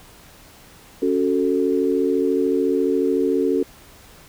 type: chord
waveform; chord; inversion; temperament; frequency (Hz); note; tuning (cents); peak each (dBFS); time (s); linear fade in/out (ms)
sine; F# minor; second; just; 277.5 / 370 / 444; C#4 / F#4 / A4; +2 / 0 / +16; -21; 1.02-3.63; 5
effects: pink hiss -47 dBFS RMS until 4.28 s